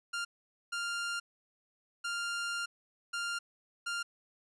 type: tone bursts at uneven times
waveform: sawtooth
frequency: 1396.9 Hz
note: F6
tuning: in tune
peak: -30 dBFS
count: 5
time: 0.13-0.25 / 0.72-1.2 / 2.04-2.66 / 3.13-3.39 / 3.86-4.03 s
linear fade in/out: 10 ms
effects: resampled to 22050 Hz